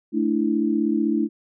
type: chord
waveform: sine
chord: A suspended fourth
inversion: none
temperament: equal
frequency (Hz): 220 / 293.7 / 329.6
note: A3 / D4 / E4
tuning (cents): 0 / 0 / 0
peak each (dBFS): -23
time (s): 0.12-1.29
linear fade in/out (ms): 50
effects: none